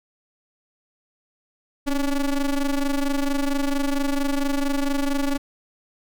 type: ring-modulated tone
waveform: square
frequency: 143.2 Hz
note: D3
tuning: 43 cents flat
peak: -18 dBFS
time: 1.86-5.38 s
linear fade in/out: 20 ms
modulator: 131 Hz
effects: none